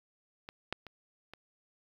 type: clicks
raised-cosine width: 0.3 ms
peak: -27 / -17 / -30 / -30 dBFS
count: 4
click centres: 0.489 / 0.726 / 0.867 / 1.336 s
effects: 9-bit